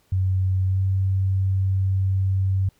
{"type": "tone with pitch glide", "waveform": "sine", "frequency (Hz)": [94, 95.64], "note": ["F#2", "G2"], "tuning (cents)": [28, -42], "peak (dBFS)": -18, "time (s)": [0.12, 2.69], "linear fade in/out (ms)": 5, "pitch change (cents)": 30, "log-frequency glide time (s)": [0.66, 0.81], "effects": ["pink hiss -63 dBFS RMS until 2.79 s"]}